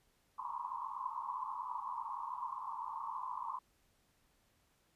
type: band-pass noise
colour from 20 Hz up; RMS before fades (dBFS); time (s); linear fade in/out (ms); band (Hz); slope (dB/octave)
white; -42; 0.38-3.59; 5; 910 to 1100; 96
effects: pink hiss -74 dBFS RMS until 4.95 s + resampled to 32000 Hz